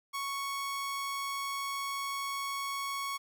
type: tone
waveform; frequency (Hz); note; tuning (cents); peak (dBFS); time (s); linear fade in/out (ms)
sawtooth; 1108.7; C#6; 0; -30; 0.13-3.18; 20
effects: none